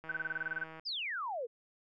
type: click train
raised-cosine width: 0.5 ms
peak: -34 dBFS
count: 122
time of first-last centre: 0.04-0.796 s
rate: 160 Hz
type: tone bursts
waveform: sine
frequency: 1522 Hz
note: F#6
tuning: 48 cents sharp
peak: -32 dBFS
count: 11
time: 0.09-0.638 s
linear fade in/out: 5 ms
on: 28 ms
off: 24 ms
type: exponential sweep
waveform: sine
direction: down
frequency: 5310 to 440 Hz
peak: -35 dBFS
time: 0.85-1.47 s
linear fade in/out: 20 ms
effects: none